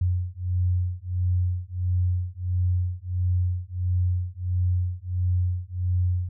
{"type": "beating tone pair", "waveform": "sine", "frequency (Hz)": [89.4, 90.9], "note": ["F2", "F#2"], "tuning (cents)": [41, -30], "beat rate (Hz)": 1.5, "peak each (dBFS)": [-25, -25], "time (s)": [0.01, 6.29], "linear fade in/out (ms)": 5, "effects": []}